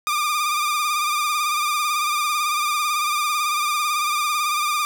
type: tone with vibrato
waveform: sawtooth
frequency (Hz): 1200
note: D6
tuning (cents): +37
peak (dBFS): -16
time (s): 0.07-4.85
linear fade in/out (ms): 0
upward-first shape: sine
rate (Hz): 18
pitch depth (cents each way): 49
effects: none